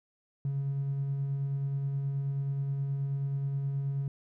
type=tone with tremolo; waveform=triangle; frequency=138.59 Hz; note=C#3; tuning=in tune; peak=-24 dBFS; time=0.45-4.08 s; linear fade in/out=2 ms; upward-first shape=sine; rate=9.4 Hz; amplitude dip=40%; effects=tanh soft clip ceiling -25 dBFS